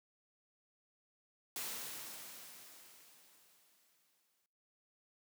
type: noise with exponential decay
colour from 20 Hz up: white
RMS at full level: -41 dBFS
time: 1.56-4.46 s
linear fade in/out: 1 ms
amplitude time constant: 630 ms
effects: noise-tail reverb RT60 0.8 s tail -21 dB re dry + high-pass 150 Hz 12 dB/octave